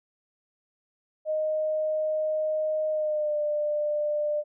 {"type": "tone with pitch glide", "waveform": "sine", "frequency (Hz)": [620, 596.5], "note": ["D#5", "D5"], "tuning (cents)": [-6, 27], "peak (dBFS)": -24, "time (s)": [1.25, 4.44], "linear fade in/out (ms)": 50, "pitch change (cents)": -67, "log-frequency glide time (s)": [2.9, 3.37], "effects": []}